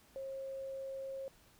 sine tone, 538 Hz, C5, 48 cents sharp, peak -40 dBFS, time 0.16-1.28 s, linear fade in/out 0 ms, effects pink hiss -65 dBFS RMS until 1.59 s

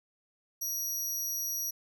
25% pulse tone, 5770 Hz, F#8, 44 cents flat, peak -27 dBFS, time 0.61-1.71 s, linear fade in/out 10 ms, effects none

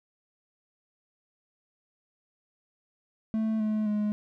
triangle tone with pitch steps, 220 / 214.9 / 209.8 Hz, A3 / A3 / G#3, 0 / -41 / +18 cents, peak -23 dBFS, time 3.34-4.12 s, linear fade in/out 0 ms, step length 260 ms, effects none

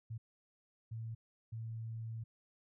sine tone bursts at uneven times, 113 Hz, A2, 47 cents sharp, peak -40 dBFS, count 3, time 0.1-0.18 / 0.91-1.15 / 1.52-2.24 s, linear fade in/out 10 ms, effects none

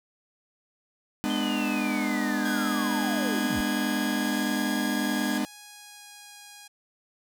45% pulse chord, G# diminished, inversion none, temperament just, 207.7 / 249.2 / 299 Hz, G#3 / B3 / D4, 0 / +16 / +31 cents, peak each -30 dBFS, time 1.24-5.45 s, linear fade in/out 0 ms
sine linear sweep, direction down, 3136 to 38.07 Hz, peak -33 dBFS, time 1.3-3.61 s, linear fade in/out 0 ms
sawtooth tone, 1646 Hz, G#6, 16 cents flat, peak -29 dBFS, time 2.45-5.38 s, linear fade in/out 5 ms
5% pulse tone with pitch glide, 833 to 822 Hz, G#5 to G#5, +5 to -18 cents, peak -33 dBFS, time 4.24-6.68 s, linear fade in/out 10 ms, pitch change -23 cents, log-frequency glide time 5.18-6.39 s
effects none

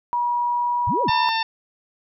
sine tone with pitch glide, 963 to 969.1 Hz, B5 to B5, -44 to -33 cents, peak -19 dBFS, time 0.13-1.29 s, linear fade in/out 0 ms, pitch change +11 cents, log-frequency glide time 0.46-0.95 s
sine linear two-way sweep, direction up then down, 61.4 to 574 to 61.4 Hz, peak -23 dBFS, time 0.87-1.1 s, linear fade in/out 5 ms, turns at 1.02 s
harmonic tone, 898 Hz, A5, 35 cents sharp, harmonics 1 / 2 / 3 / 4 / 5 / 6, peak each -22 / -28 / -29 / -29 / -32 / -33 dBFS, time 1.08-1.43 s, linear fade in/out 5 ms
effects none

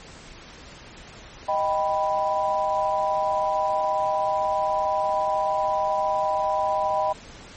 sine chord, Eb augmented, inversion none, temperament equal, 622.3 / 784 / 987.8 Hz, Eb5 / G5 / B5, 0 / 0 / 0 cents, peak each -25 dBFS, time 1.48-7.13 s, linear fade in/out 10 ms, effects pink hiss -44 dBFS RMS until 7.56 s + MP3 32 kbps

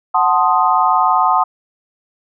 sine chord, F# diminished seventh, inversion none, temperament equal, 740 / 880 / 1046.5 / 1244.5 Hz, F#5 / A5 / C6 / Eb6, 0 / 0 / 0 / 0 cents, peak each -16 dBFS, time 0.14-1.44 s, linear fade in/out 10 ms, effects none

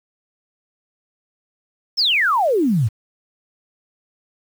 sine exponential sweep, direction down, 5550 to 98 Hz, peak -14 dBFS, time 1.97-2.89 s, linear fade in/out 20 ms, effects 7-bit

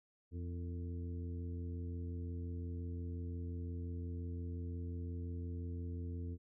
harmonic tone with a mistuned harmonic, 85.7 Hz, F2, 32 cents flat, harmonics 1 / 2 / 3 / 4 / 5, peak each -40 / -52 / -49 / -55 / -56 dBFS, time 0.31-6.38 s, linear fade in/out 50 ms, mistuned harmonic 5, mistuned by +65 cents, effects none

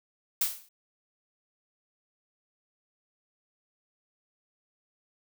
blue noise with exponential decay, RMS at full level -23 dBFS, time 0.41-0.69 s, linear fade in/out 5 ms, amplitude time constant 59 ms, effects none

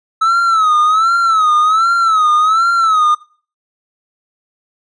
triangle tone with vibrato, 1297 Hz, E6, 28 cents flat, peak -7 dBFS, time 0.21-3.15 s, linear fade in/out 10 ms, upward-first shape sine, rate 1.3 Hz, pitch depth 110 cents each way, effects noise-tail reverb RT60 0.4 s tail -18 dB re dry + resampled to 22050 Hz

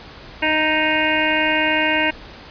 harmonic tone with a mistuned harmonic, 311.1 Hz, D#4, in tune, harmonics 1 / 2 / 3 / 5 / 6 / 7 / 8 / 9, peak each -24 / -24 / -24 / -24 / -24 / -24 / -24 / -24 dBFS, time 0.42-2.11 s, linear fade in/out 10 ms, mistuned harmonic 1, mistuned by -16 cents, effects pink hiss -39 dBFS RMS until 2.5 s + resampled to 11025 Hz

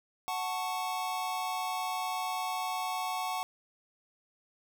square chord, F# minor, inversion none, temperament equal, 740 / 880 / 1108.7 Hz, F#5 / A5 / C#6, 0 / 0 / 0 cents, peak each -36 / -38 / -38 dBFS, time 0.28-3.43 s, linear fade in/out 0 ms, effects none

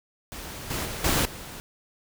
pink noise with level steps, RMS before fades -38 / -30 / -34 / -23 / -40 dBFS, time 0.32-1.6 s, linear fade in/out 0 ms, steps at 0.7 / 0.85 / 1.04 / 1.25 s, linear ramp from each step 5 ms, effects none

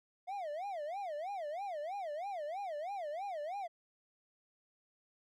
triangle tone with vibrato, 690 Hz, F5, 21 cents flat, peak -36 dBFS, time 0.27-3.68 s, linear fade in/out 20 ms, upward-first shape sine, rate 3.1 Hz, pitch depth 290 cents each way, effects none

